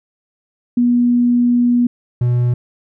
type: tone pair in turn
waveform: sine / triangle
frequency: 242.3 / 122.06 Hz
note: B3 / B2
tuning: -33 / -20 cents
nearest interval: octave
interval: 1187 cents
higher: first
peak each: -10 dBFS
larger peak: neither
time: 0.77-1.87 / 2.21-2.54 s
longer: first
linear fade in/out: 5 ms
effects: none